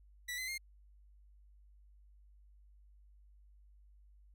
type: tone with pitch steps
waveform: sawtooth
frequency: 1958 / 2040 / 2125 Hz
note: B6 / C7 / C7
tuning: -15 / -44 / +26 cents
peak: -35 dBFS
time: 0.28-0.58 s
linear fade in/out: 10 ms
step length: 100 ms
effects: added 50 Hz sine -59 dBFS peak until 4.34 s